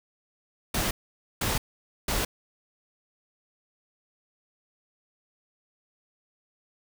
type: noise bursts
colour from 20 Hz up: pink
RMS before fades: -27 dBFS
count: 3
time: 0.74-2.25 s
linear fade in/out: 5 ms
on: 170 ms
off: 500 ms
effects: none